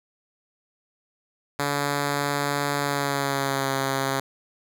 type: tone with pitch glide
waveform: 5% pulse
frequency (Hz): 143.1 to 135.85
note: D3 to C#3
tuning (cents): -45 to -35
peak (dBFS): -12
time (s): 1.59-4.2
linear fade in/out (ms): 5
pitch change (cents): -90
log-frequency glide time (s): 2.8-3.72
effects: none